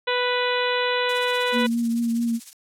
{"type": "harmonic tone", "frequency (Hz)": 493.9, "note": "B4", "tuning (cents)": 0, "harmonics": [1, 2, 3, 4, 5, 6, 7, 8], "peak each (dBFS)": [-24, -27, -29, -30, -31, -32, -32, -33], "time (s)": [0.07, 1.67], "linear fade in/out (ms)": 10}
{"type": "noise with tremolo", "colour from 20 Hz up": "violet", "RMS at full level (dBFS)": -30, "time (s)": [1.09, 2.53], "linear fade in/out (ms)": 0, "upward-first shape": "triangle", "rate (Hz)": 16, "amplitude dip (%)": 80}
{"type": "tone with vibrato", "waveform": "sine", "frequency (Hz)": 233.1, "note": "A#3", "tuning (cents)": 0, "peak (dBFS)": -20, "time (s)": [1.52, 2.4], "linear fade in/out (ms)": 50, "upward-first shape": "triangle", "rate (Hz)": 4.6, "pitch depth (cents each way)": 26}
{"effects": ["low-pass 8000 Hz 12 dB/octave"]}